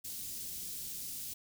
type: band-stop noise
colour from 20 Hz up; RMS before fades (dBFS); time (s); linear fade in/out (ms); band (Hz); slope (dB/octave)
white; -42; 0.04-1.34; 10; 250 to 4600; 12
effects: none